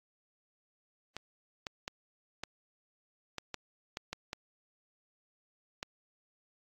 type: clicks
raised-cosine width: 0.2 ms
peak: -20 dBFS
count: 10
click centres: 1.166 / 1.668 / 1.879 / 2.436 / 3.383 / 3.543 / 3.971 / 4.13 / 4.331 / 5.829 s
effects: AAC 48 kbps